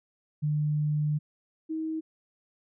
sine tone pair in turn, 150 / 317.8 Hz, D3 / D#4, +37 / +37 cents, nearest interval octave + minor second, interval 1300 cents, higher second, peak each -24 / -29 dBFS, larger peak first, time 0.42-1.19 / 1.69-2.01 s, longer first, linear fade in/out 20 ms, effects none

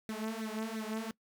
sawtooth tone with flanger, 220 Hz, A3, in tune, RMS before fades -38 dBFS, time 0.09-1.11 s, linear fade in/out 0 ms, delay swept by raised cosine 0.49 to 4.69 ms, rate 2.9 Hz, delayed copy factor +0.9, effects noise-tail reverb RT60 0.1 s tail -22 dB re dry

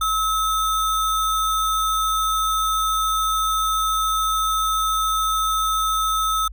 sine tone with sample-and-hold, 1293 Hz, E6, 34 cents flat, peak -18 dBFS, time 0.01-6.48 s, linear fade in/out 5 ms, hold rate 4900 Hz, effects added 50 Hz sine -34 dBFS peak until 6.52 s

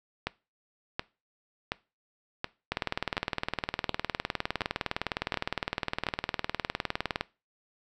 two click trains, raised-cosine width 0.3 ms, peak -12 / -13 dBFS, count 89 / 9, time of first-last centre 2.72-7.21 / 0.27-6.067 s, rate 19.6 / 1.38 Hz, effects noise-tail reverb RT60 0.3 s tail -21 dB re dry

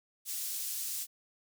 pink high-pass noise, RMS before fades -37 dBFS, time 0.25-1.07 s, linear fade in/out 50 ms, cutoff 6800 Hz, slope 12 dB/octave, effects none

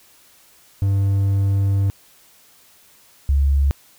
triangle / sine tone pair in turn, 98.5 / 69.65 Hz, G2 / C#2, +9 / +9 cents, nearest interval tritone, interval 600 cents, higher first, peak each -13 dBFS, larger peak neither, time 0.82-1.9 / 3.29-3.71 s, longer first, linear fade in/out 0 ms, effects white hiss -52 dBFS RMS until 3.98 s

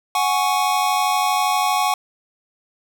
square chord, F# suspended second, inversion none, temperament just, 740 / 832.5 / 1110 Hz, F#5 / G#5 / C#6, 0 / +4 / +2 cents, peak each -22 dBFS, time 0.15-1.94 s, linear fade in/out 2 ms, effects none

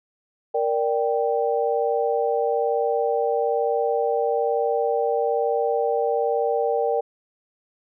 sine chord, G minor, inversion first, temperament equal, 466.2 / 587.3 / 784 Hz, Bb4 / D5 / G5, 0 / 0 / 0 cents, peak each -22 / -25 / -25 dBFS, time 0.54-7.01 s, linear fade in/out 10 ms, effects none

